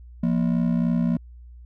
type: ring-modulated tone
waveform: triangle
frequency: 204 Hz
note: G#3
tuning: 31 cents flat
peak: -14 dBFS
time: 0.23-1.17 s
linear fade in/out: 5 ms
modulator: 31.7 Hz
effects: added 60 Hz sine -41 dBFS peak until 1.65 s